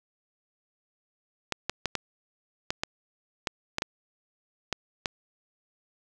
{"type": "clicks", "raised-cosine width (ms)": 0.2, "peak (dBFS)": -10, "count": 11, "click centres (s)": [1.523, 1.696, 1.857, 1.953, 2.705, 2.835, 3.472, 3.784, 3.821, 4.727, 5.058], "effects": []}